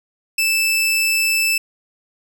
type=tone; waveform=sawtooth; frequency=2637 Hz; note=E7; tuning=in tune; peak=-12 dBFS; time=0.38-1.58 s; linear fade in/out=5 ms; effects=none